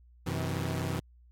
sawtooth tone cluster, 92.3 / 127.9 / 160.6 Hz, F#2 / C3 / E3, -4 / -39 / -45 cents, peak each -31 dBFS, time 0.26-1 s, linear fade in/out 10 ms, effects added 60 Hz sine -55 dBFS peak until 1.31 s + AAC 64 kbps

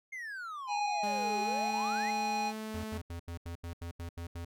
triangle exponential two-way sweep, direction down then up, 2153 to 382.4 to 2153 Hz, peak -37 dBFS, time 0.12-2.11 s, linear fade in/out 10 ms, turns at 1.41 s
harmonic tone, 826 Hz, G#5, 10 cents flat, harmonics 1 / 3 / 5 / 7 / 9, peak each -31 / -40 / -44 / -49 / -55 dBFS, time 0.67-2.53 s, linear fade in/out 50 ms
sawtooth tone with pitch glide, 207 to 217.8 Hz, G#3 to A3, -5 to -17 cents, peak -34 dBFS, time 1.03-2.98 s, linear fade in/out 5 ms, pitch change +88 cents, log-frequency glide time 1.19-1.58 s
square tone bursts, 85.2 Hz, F2, 42 cents flat, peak -39 dBFS, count 10, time 2.74-4.449 s, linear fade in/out 5 ms, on 98 ms, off 81 ms
effects none

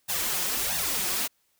white noise with flanger, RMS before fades -28 dBFS, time 0.08-1.28 s, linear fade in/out 20 ms, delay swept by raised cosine 1.1 to 5.6 ms, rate 1.5 Hz, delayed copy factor +0.75, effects white hiss -70 dBFS RMS until 1.59 s

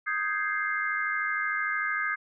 sine chord, Ab major seventh, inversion second, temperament equal, 1244.5 / 1568 / 1661.2 / 2093 Hz, Eb6 / G6 / Ab6 / C7, 0 / 0 / 0 / 0 cents, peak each -32 dBFS, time 0.06-2.16 s, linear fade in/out 20 ms, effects none

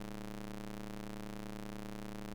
sawtooth ring-modulated tone, 107.3 Hz, A2, 43 cents flat, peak -35 dBFS, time 0-2.34 s, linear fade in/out 0 ms, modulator 92.1 Hz, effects none

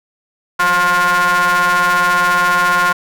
45% pulse ring-modulated tone, 176.1 Hz, F3, 15 cents sharp, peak -8 dBFS, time 0.59-2.93 s, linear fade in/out 10 ms, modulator 1240 Hz, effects none

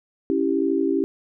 sine chord, C# diminished, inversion none, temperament equal, 277.2 / 329.6 / 392 Hz, C#4 / E4 / G4, 0 / 0 / 0 cents, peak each -23 dBFS, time 0.3-1.04 s, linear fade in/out 0 ms, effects none

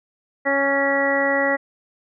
harmonic tone with a mistuned harmonic, 277.2 Hz, C#4, in tune, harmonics 1 / 2 / 3 / 4 / 5 / 6 / 7, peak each -26 / -21 / -27 / -31 / -30 / -31 / -21 dBFS, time 0.45-1.57 s, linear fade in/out 20 ms, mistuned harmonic 4, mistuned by +17 cents, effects none

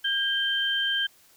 sine tone pair together, 1607 / 3128 Hz, G6 / G7, +43 / -4 cents, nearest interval octave, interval 1153 cents, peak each -27 / -25 dBFS, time 0.04-1.07 s, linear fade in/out 10 ms, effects white hiss -58 dBFS RMS until 1.36 s

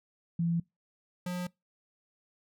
sine / square tone pair in turn, 168.9 / 178.94 Hz, E3 / F3, +42 / +42 cents, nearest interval minor second, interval 100 cents, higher second, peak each -26 / -33 dBFS, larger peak first, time 0.39-0.6 / 1.26-1.47 s, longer neither, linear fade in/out 5 ms, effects noise-tail reverb RT60 0.2 s tail -24 dB re dry

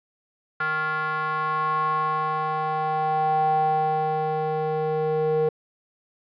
square tone with band-pass filter sweep, 155.56 Hz, D#3, in tune, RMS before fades -24 dBFS, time 0.6-5.49 s, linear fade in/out 5 ms, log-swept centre 1400 to 520 Hz, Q 5.9, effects resampled to 11025 Hz

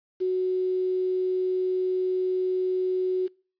sine tone with quantisation, 370 Hz, F#4, in tune, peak -22 dBFS, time 0.2-3.28 s, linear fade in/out 20 ms, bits 8, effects noise-tail reverb RT60 0.4 s tail -25 dB re dry + resampled to 11025 Hz

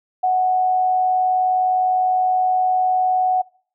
sine tone with amplitude modulation, 740 Hz, F#5, in tune, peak -13 dBFS, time 0.23-3.42 s, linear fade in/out 10 ms, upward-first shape sine, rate 99.5 Hz, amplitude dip 30%, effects noise-tail reverb RT60 0.5 s tail -24 dB re dry

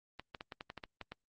clicks, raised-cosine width 0.3 ms, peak -27 dBFS, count 10, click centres 0.196 / 0.348 / 0.409 / 0.522 / 0.609 / 0.701 / 0.777 / 0.838 / 1.013 / 1.12 s, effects Opus 32 kbps

